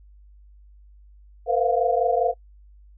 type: tone cluster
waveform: sine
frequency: 465.2 / 510 / 683 / 708 Hz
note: A#4 / C5 / F5 / F5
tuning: -4 / -44 / -39 / +23 cents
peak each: -24 dBFS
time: 1.46-2.34 s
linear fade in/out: 50 ms
effects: noise-tail reverb RT60 0.1 s tail -23 dB re dry + added 50 Hz sine -47 dBFS peak until 2.97 s